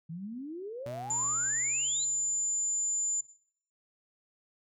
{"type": "exponential sweep", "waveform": "sine", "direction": "up", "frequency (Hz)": [155.56, 4186], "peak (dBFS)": -37, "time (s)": [0.09, 2.05], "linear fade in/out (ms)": 10}
{"type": "tone with exponential decay", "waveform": "sawtooth", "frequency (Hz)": 123.47, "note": "B2", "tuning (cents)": 0, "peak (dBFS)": -36, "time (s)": [0.86, 3.26], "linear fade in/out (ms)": 0, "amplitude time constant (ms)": 520}
{"type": "tone", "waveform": "sine", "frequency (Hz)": 7100, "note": "A8", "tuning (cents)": 15, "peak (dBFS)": -28, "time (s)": [1.1, 3.21], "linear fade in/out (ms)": 5}
{"effects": ["noise-tail reverb RT60 0.6 s tail -17 dB re dry"]}